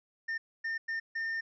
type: tone bursts at uneven times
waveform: triangle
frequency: 1812 Hz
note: A#6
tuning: 50 cents flat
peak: -30 dBFS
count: 4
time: 0.28-0.38 / 0.64-0.78 / 0.88-1 / 1.15-1.41 s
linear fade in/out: 10 ms
effects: resampled to 16000 Hz